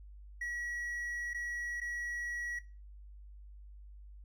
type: tone with dropouts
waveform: triangle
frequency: 1922 Hz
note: B6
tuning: 48 cents flat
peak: -34 dBFS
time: 0.41-2.59 s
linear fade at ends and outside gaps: 5 ms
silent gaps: 1.334-1.344 / 1.803-1.814 s
effects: noise-tail reverb RT60 0.3 s tail -18 dB re dry + added 50 Hz sine -49 dBFS peak until 4.24 s